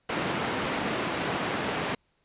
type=band-pass noise; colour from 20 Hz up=pink; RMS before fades=-30 dBFS; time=0.09-1.95 s; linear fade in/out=5 ms; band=180 to 2900 Hz; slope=12 dB/octave; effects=pink hiss -71 dBFS RMS until 2.24 s + resampled to 8000 Hz